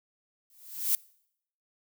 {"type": "noise with exponential growth", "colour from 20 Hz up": "violet", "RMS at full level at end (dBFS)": -23, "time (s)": [0.5, 0.95], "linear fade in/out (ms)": 1, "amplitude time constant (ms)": 96, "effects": ["noise-tail reverb RT60 0.7 s tail -24 dB re dry"]}